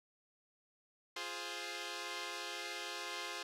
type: chord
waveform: 5% pulse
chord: F minor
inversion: none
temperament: equal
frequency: 349.2 / 415.3 / 523.3 Hz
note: F4 / Ab4 / C5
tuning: 0 / 0 / 0 cents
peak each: -34 dBFS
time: 1.16-3.43 s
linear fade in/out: 5 ms
effects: low-pass 9000 Hz 12 dB/octave

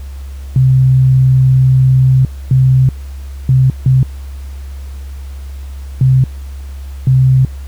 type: tone bursts at uneven times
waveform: sine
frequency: 130.81 Hz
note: C3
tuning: in tune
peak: -5 dBFS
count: 6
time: 0.56-2.25 / 2.51-2.89 / 3.49-3.7 / 3.86-4.03 / 6.01-6.24 / 7.07-7.45 s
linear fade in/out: 2 ms
effects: added 68 Hz sine -23 dBFS peak until 7.67 s + pink hiss -43 dBFS RMS until 7.67 s

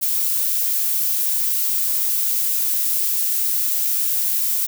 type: noise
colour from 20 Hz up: violet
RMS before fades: -20 dBFS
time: 0.01-4.67 s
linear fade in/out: 20 ms
effects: none

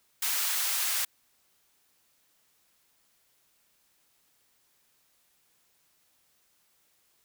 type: high-pass noise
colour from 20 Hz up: white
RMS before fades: -29 dBFS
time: 0.22-1.05 s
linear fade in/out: 5 ms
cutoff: 1000 Hz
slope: 12 dB/octave
effects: white hiss -69 dBFS RMS until 7.24 s

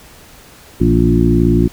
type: harmonic tone with a mistuned harmonic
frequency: 58.27 Hz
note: A#1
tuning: in tune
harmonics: 1 / 2 / 3 / 4 / 5 / 6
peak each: -16 / -16 / -16 / -16 / -16 / -16 dBFS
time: 0.8-1.68 s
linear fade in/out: 10 ms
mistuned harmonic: 3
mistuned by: -48 cents
effects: pink hiss -41 dBFS RMS until 1.72 s

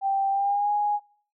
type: tone with pitch glide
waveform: sine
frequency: 784 to 828.2 Hz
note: G5 to G#5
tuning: 0 to -5 cents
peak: -21 dBFS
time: 0.01-1 s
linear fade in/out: 50 ms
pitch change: +95 cents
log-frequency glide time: 0.3-0.71 s
effects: noise-tail reverb RT60 0.5 s tail -22 dB re dry

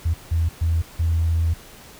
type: tone bursts at uneven times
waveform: sine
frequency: 82.41 Hz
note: E2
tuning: in tune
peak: -16 dBFS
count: 4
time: 0.05-0.14 / 0.31-0.49 / 0.61-0.82 / 0.99-1.54 s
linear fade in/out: 10 ms
effects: tanh soft clip ceiling -12 dBFS + pink hiss -44 dBFS RMS until 1.99 s

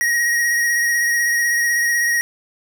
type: tone with vibrato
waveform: square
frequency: 1889 Hz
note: A#6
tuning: 22 cents sharp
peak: -16 dBFS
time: 0.01-2.21 s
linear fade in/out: 0 ms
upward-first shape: sine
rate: 16 Hz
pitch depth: 20 cents each way
effects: none

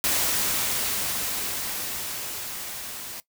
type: noise with level ramp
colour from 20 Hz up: white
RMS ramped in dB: -23 to -37 dBFS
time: 0.04-3.2 s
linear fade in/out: 0 ms
effects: noise-tail reverb RT60 0.1 s tail -18 dB re dry

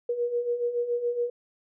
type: beating tone pair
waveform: sine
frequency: 474.7 / 481.8 Hz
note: A#4 / B4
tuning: +31 / -43 cents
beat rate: 7.1 Hz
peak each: -32 / -26 dBFS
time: 0.09-1.3 s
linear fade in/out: 5 ms
effects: none

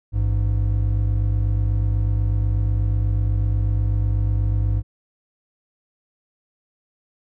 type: tone pair together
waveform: triangle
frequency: 54.24 / 102.4 Hz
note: A1 / G#2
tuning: -24 / -24 cents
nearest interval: major seventh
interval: 1100 cents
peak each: -18 dBFS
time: 0.12-4.83 s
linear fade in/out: 50 ms
effects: none

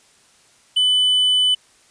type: tone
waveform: triangle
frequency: 3000 Hz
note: F#7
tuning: 23 cents sharp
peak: -12 dBFS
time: 0.76-1.55 s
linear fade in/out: 10 ms
effects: white hiss -54 dBFS RMS until 1.9 s + resampled to 22050 Hz

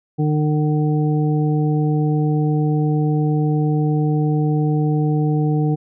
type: harmonic tone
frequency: 151.4 Hz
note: D#3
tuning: 47 cents flat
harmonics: 1 / 2 / 3 / 5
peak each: -16 / -22 / -26 / -30 dBFS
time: 0.18-5.76 s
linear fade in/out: 20 ms
effects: none

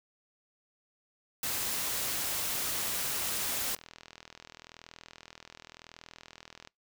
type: noise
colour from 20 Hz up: white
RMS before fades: -33 dBFS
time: 1.43-3.75 s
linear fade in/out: 2 ms
type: click train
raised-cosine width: 0.2 ms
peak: -29 dBFS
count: 130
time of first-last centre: 3.52-6.674 s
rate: 40.9 Hz
effects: noise-tail reverb RT60 0.2 s tail -25 dB re dry

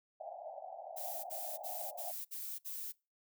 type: band-pass noise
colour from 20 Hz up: pink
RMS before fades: -47 dBFS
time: 0.2-2.12 s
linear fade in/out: 10 ms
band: 600 to 800 Hz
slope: 96 dB/octave
type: noise bursts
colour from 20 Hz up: violet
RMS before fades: -43 dBFS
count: 6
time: 0.96-2.925 s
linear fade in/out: 20 ms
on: 280 ms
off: 57 ms
effects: noise-tail reverb RT60 0.3 s tail -25 dB re dry

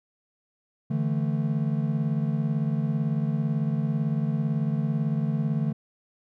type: chord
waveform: triangle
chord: D suspended second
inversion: none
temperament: equal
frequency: 146.83 / 164.81 / 220 Hz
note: D3 / E3 / A3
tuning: 0 / 0 / 0 cents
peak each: -24 / -27 / -27 dBFS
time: 0.9-5.73 s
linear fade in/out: 10 ms
effects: none

